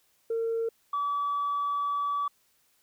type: tone pair in turn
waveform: sine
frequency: 456.2 / 1147.5 Hz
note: A#4 / D6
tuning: -37 / -40 cents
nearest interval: octave + major third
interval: 1597 cents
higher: second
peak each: -25 dBFS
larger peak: neither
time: 0.3-0.69 / 0.93-2.28 s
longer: second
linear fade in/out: 5 ms
effects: tanh soft clip ceiling -23 dBFS + white hiss -68 dBFS RMS until 2.82 s